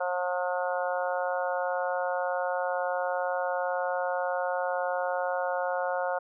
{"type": "harmonic tone", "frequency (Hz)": 179.9, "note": "F#3", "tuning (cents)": -48, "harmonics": [3, 4, 5, 6, 7, 8], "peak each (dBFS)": [-30, -32, -35, -40, -40, -36], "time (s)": [0, 6.19], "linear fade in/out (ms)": 10, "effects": []}